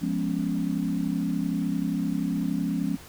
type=chord; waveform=sine; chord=C# dominant seventh; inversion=first; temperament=equal; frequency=174.61 / 207.7 / 246.9 / 277.2 Hz; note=E#3 / G#3 / B3 / C#4; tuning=0 / 0 / 0 / 0 cents; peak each=-29 / -30 / -32 / -29 dBFS; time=0.01-2.97 s; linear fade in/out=20 ms; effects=pink hiss -47 dBFS RMS until 3.08 s